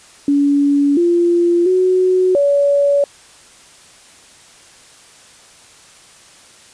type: tone with pitch steps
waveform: sine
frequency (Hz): 284.4 / 345.3 / 369.5 / 568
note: C#4 / F4 / F#4 / C#5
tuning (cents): +45 / -20 / -2 / +42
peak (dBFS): -10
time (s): 0.28-3.04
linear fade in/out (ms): 2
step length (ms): 690
effects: white hiss -44 dBFS RMS until 6.73 s + resampled to 22050 Hz